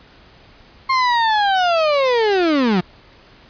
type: linear sweep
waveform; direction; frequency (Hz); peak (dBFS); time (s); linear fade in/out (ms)
35% pulse; down; 1070 to 170; -12; 0.89-2.81; 10
effects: pink hiss -47 dBFS RMS until 3.49 s + resampled to 11025 Hz